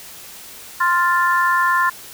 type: chord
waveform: sine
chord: F major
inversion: second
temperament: equal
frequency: 1046.5 / 1396.9 / 1760 Hz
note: C6 / F6 / A6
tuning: 0 / 0 / 0 cents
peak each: -16 / -21 / -19 dBFS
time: 0.8-1.9 s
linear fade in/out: 10 ms
effects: white hiss -38 dBFS RMS until 2.13 s